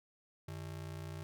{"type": "ring-modulated tone", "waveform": "square", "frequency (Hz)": 122.9, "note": "B2", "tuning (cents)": -8, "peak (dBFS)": -40, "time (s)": [0.48, 1.23], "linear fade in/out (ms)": 0, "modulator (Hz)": 29.9, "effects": []}